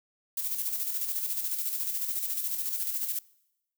violet noise with tremolo, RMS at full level -30 dBFS, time 0.37-3.19 s, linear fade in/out 5 ms, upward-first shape square, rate 14 Hz, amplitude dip 45%, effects noise-tail reverb RT60 0.9 s tail -23 dB re dry

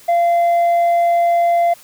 sine tone with tanh clipping, 688 Hz, F5, 26 cents flat, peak -12 dBFS, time 0.08-1.74 s, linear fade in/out 10 ms, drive 3 dB, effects white hiss -44 dBFS RMS until 1.83 s

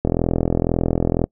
click train, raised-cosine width 2 ms, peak -4 dBFS, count 51, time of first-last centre 0.05-1.24 s, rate 42 Hz, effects noise-tail reverb RT60 0.1 s tail -25 dB re dry

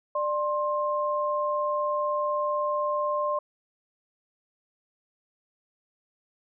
sine tone pair together, 593.8 / 1058 Hz, D5 / C6, +19 / +19 cents, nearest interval minor seventh, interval 1000 cents, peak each -27 dBFS, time 0.15-3.39 s, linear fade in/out 5 ms, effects none

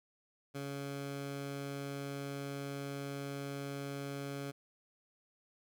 15% pulse tone, 140 Hz, C#3, 18 cents sharp, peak -33 dBFS, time 0.54-4.52 s, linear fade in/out 20 ms, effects none

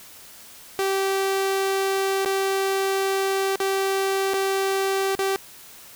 sawtooth tone with dropouts, 388.1 Hz, G4, 17 cents flat, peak -17 dBFS, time 0.79-5.36 s, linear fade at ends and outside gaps 0 ms, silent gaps 2.249-2.259 / 3.558-3.602 / 4.335-4.34 / 5.151-5.191 s, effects white hiss -45 dBFS RMS until 5.95 s

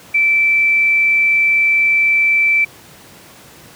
sine tone, 2328 Hz, D7, 16 cents flat, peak -10 dBFS, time 0.14-2.65 s, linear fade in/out 10 ms, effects pink hiss -41 dBFS RMS until 3.75 s + high-pass 100 Hz 12 dB/octave

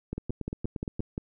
two click trains, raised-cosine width 3 ms, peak -19 / -20 dBFS, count 7 / 8, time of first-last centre 0.13-1.179 / 0.18-0.995 s, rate 5.72 / 8.59 Hz, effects none

